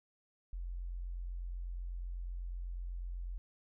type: tone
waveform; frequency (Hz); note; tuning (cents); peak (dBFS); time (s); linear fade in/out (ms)
sine; 44.04; F1; +15; -38; 0.53-3.38; 0
effects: none